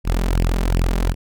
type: tone with flanger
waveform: sawtooth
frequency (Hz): 43.1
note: F1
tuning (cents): -22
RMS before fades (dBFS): -18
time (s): 0.04-1.15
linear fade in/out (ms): 50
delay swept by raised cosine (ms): 0.35 to 5.15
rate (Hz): 2.7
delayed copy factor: +0.8
effects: none